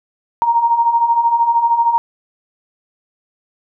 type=beating tone pair; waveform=sine; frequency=923 / 936 Hz; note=A#5 / A#5; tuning=-17 / +7 cents; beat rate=13 Hz; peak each=-18 / -12 dBFS; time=0.42-1.98 s; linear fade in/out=0 ms; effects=none